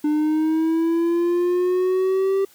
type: linear sweep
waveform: triangle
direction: up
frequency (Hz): 298.4 to 392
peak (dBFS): -15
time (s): 0.04-2.45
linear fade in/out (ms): 5
effects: white hiss -53 dBFS RMS until 2.54 s + high-pass 60 Hz 12 dB/octave